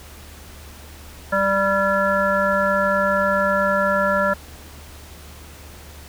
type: harmonic tone with a mistuned harmonic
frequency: 196 Hz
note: G3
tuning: in tune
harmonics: 1 / 3 / 5 / 7 / 9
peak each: -26 / -20 / -26 / -21 / -24 dBFS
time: 1.32-4.34 s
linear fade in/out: 10 ms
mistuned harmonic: 9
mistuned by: -53 cents
effects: added 74 Hz sine -41 dBFS peak until 6.08 s + pink hiss -43 dBFS RMS until 6.08 s